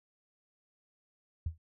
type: tone with exponential decay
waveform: sine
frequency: 81.3 Hz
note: E2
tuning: 23 cents flat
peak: -28 dBFS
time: 1.46-1.58 s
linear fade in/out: 5 ms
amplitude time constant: 25 ms
effects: none